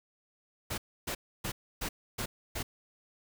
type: noise bursts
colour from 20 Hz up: pink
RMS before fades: -35 dBFS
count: 6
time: 0.7-2.63 s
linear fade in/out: 10 ms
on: 80 ms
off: 290 ms
effects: none